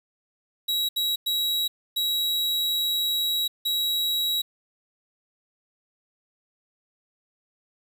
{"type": "tone bursts at uneven times", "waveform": "45% pulse", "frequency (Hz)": 3867, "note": "B7", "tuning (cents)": -37, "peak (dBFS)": -23, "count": 5, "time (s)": [[0.68, 0.89], [0.96, 1.16], [1.26, 1.68], [1.96, 3.48], [3.65, 4.42]], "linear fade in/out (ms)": 10, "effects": ["9-bit"]}